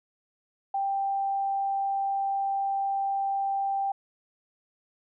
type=tone; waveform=sine; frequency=787 Hz; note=G5; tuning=7 cents sharp; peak=-25 dBFS; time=0.74-3.92 s; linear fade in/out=5 ms; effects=none